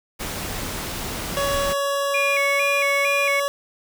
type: noise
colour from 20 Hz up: pink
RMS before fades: -29 dBFS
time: 0.19-1.74 s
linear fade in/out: 20 ms
type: tone with pitch glide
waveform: 25% pulse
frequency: 561 to 564.2 Hz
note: C#5 to C#5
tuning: +21 to +30 cents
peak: -17 dBFS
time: 1.37-3.48 s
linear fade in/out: 0 ms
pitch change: +9 cents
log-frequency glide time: 2.24-2.52 s
type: tone with vibrato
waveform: sine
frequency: 2311 Hz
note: D7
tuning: 28 cents flat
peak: -20 dBFS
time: 2.14-3.4 s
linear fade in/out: 5 ms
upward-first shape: square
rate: 2.2 Hz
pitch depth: 80 cents each way
effects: none